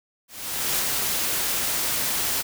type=noise with ADSR envelope; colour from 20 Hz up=white; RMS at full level=-23 dBFS; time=0.28-2.43 s; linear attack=510 ms; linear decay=5 ms; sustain=-2 dB; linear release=25 ms; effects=none